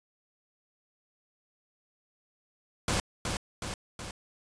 pink noise with echo, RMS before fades -28 dBFS, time 2.88-3 s, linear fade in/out 2 ms, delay 370 ms, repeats 3, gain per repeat -4 dB, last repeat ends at 4.11 s, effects resampled to 22050 Hz

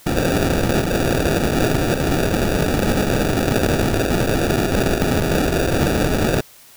white noise with sample-and-hold, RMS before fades -18 dBFS, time 0.06-6.41 s, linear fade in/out 5 ms, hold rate 1050 Hz, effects white hiss -46 dBFS RMS until 6.76 s

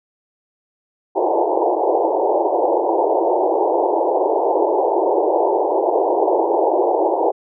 pink band-pass noise, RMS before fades -17 dBFS, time 1.15-7.32 s, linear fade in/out 20 ms, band 330 to 930 Hz, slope 96 dB/octave, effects none

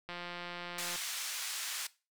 click train, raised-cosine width 0.3 ms, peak -26 dBFS, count 153, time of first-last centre 0.09-0.959 s, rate 175 Hz
white band-pass noise, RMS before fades -39 dBFS, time 0.78-1.87 s, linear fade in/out 5 ms, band 1300 to 8400 Hz, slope 12 dB/octave
effects noise-tail reverb RT60 0.3 s tail -19 dB re dry

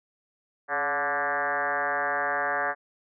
sine tone with frequency modulation, 1167 Hz, D6, 11 cents flat, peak -24 dBFS, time 0.68-2.75 s, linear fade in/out 50 ms, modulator 149 Hz, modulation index 4.3, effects none

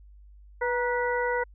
harmonic tone with a mistuned harmonic, 490 Hz, B4, 14 cents flat, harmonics 1 / 2 / 3 / 4, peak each -27 / -30 / -32 / -33 dBFS, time 0.61-1.44 s, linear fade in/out 10 ms, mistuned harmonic 2, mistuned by -58 cents, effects added 50 Hz sine -48 dBFS peak until 1.54 s

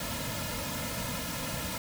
pink noise with comb filter, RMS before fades -35 dBFS, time 0-1.78 s, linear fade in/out 2 ms, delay 2.6 ms, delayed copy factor -0.95, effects none

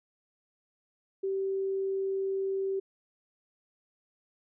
sine tone, 387.2 Hz, G4, 21 cents flat, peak -28 dBFS, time 1.23-2.8 s, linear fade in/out 10 ms, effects none

